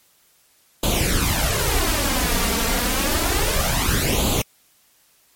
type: noise with flanger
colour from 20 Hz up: pink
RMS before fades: -20 dBFS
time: 0.83-4.42 s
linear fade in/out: 5 ms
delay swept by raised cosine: 0.27 to 4.37 ms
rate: 0.29 Hz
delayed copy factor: +0.7
effects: white hiss -58 dBFS RMS until 5.35 s + MP3 64 kbps

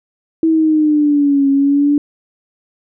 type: exponential two-way sweep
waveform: sine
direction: down then up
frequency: 325.7 to 274.8 to 292 Hz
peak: -9 dBFS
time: 0.43-1.98 s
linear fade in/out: 2 ms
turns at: 1.49 s
effects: none

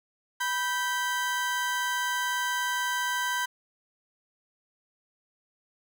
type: tone pair together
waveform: 35% pulse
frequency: 982 / 1556.1 Hz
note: B5 / G6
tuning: -10 / -13 cents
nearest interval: minor sixth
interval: 797 cents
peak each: -28 dBFS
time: 0.4-3.46 s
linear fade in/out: 10 ms
effects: none

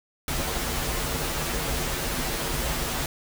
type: noise with comb filter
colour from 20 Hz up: pink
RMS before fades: -28 dBFS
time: 0.28-3.06 s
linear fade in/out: 2 ms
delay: 9.9 ms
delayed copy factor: -0.75
effects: none

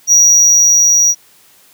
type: tone with level ramp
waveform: triangle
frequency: 5770 Hz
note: F#8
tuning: 44 cents flat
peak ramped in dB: -3 to -6 dBFS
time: 0.07-1.15 s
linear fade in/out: 50 ms
effects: white hiss -47 dBFS RMS until 1.73 s + high-pass 100 Hz 12 dB/octave

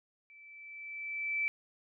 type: tone with level ramp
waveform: sine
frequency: 2320 Hz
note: D7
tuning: 22 cents flat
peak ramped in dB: -54 to -28 dBFS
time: 0.3-1.48 s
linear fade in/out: 0 ms
effects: none

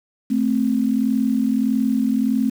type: tone pair together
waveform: sine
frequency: 220 / 261.6 Hz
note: A3 / C4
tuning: 0 / 0 cents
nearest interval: minor third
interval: 300 cents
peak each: -19 dBFS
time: 0.3-2.5 s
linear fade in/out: 10 ms
effects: 7-bit

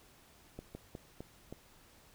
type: slowing click train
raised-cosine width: 2 ms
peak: -30 dBFS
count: 5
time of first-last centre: 0.59-1.526 s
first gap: 160 ms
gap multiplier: 1.26
effects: pink hiss -62 dBFS RMS until 2.14 s

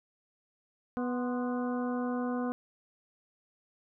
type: harmonic tone with a mistuned harmonic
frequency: 246.6 Hz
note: B3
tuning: 2 cents flat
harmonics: 1 / 2 / 3 / 4 / 5 / 6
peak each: -31 / -37 / -41 / -43 / -45 / -47 dBFS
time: 0.97-2.52 s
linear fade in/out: 0 ms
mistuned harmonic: 4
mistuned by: +92 cents
effects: none

